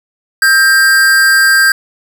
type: tone with amplitude modulation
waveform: square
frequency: 1587 Hz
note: G6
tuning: 21 cents sharp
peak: -4 dBFS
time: 0.42-1.72 s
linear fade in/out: 2 ms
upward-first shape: sine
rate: 288 Hz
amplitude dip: 50%
effects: none